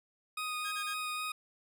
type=tone with vibrato; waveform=20% pulse; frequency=1244.5 Hz; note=D#6; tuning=in tune; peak=-30 dBFS; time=0.37-1.32 s; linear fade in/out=5 ms; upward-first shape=sine; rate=3.7 Hz; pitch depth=10 cents each way
type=tone bursts; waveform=sawtooth; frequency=1622 Hz; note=G#6; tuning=41 cents flat; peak=-37 dBFS; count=3; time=0.64-0.946 s; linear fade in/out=20 ms; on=84 ms; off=27 ms
effects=none